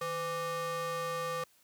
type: ring-modulated tone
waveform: square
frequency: 332.2 Hz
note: E4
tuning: 13 cents sharp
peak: -31 dBFS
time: 0.01-1.44 s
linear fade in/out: 5 ms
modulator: 840 Hz
effects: white hiss -66 dBFS RMS until 1.63 s + high-pass 60 Hz 12 dB/octave